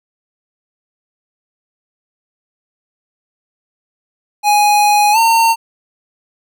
square tone with pitch glide, 830.6 to 911 Hz, G#5 to A#5, 0 to -40 cents, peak -9 dBFS, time 4.43-5.56 s, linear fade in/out 50 ms, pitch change +160 cents, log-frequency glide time 5.12-5.18 s, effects none

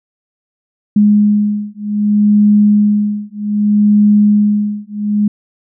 sine beating tone pair, 207.7 / 208.34 Hz, G#3 / G#3, 0 / +6 cents, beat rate 0.64 Hz, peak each -11 dBFS, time 0.96-5.28 s, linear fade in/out 5 ms, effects none

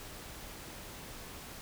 silence, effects pink hiss -47 dBFS RMS until 1.61 s

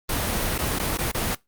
pink noise with dropouts, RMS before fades -25 dBFS, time 0.09-1.35 s, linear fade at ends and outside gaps 5 ms, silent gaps 0.581-0.587 / 0.788-0.796 / 0.974-0.985 / 1.116-1.145 s, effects noise-tail reverb RT60 0.2 s tail -22 dB re dry + Opus 32 kbps

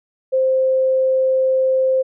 sine tone, 523.3 Hz, C5, in tune, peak -13 dBFS, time 0.32-2.03 s, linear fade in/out 20 ms, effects none

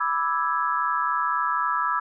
sine chord, E dominant seventh, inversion second, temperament equal, 987.8 / 1174.7 / 1318.5 / 1661.2 Hz, B5 / D6 / E6 / G#6, 0 / 0 / 0 / 0 cents, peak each -27 / -28 / -25 / -30 dBFS, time 0-2 s, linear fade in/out 10 ms, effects none

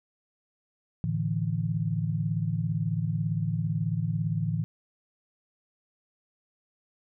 sine chord, A suspended fourth, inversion none, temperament equal, 110 / 146.83 / 164.81 Hz, A2 / D3 / E3, 0 / 0 / 0 cents, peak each -30 / -31 / -29 dBFS, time 1.04-4.64 s, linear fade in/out 0 ms, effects none

